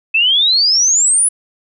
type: exponential sweep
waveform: sine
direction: up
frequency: 2578 to 10220 Hz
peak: -9 dBFS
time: 0.14-1.29 s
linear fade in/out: 10 ms
effects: none